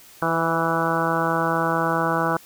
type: harmonic tone with a mistuned harmonic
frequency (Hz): 164.6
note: E3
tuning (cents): -2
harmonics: 1 / 2 / 3 / 4 / 5 / 6 / 7 / 8 / 9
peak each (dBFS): -28 / -28 / -28 / -28 / -28 / -28 / -28 / -28 / -28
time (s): 0.22-2.37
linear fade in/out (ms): 2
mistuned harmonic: 3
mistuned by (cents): +16
effects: white hiss -48 dBFS RMS until 2.45 s